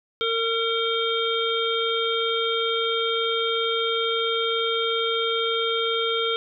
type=harmonic tone; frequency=456.3 Hz; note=A#4; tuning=37 cents flat; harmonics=1 / 3 / 5 / 7 / 8; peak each=-25 / -28 / -33 / -27 / -31 dBFS; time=0.21-6.36 s; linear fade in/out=0 ms; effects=none